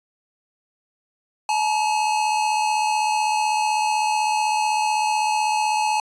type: tone pair together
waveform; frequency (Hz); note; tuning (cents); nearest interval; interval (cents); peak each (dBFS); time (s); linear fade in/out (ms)
square; 856.4 / 932.3; A5 / A#5; -47 / 0; minor second; 147; -20 / -28; 1.49-6; 2
effects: resampled to 22050 Hz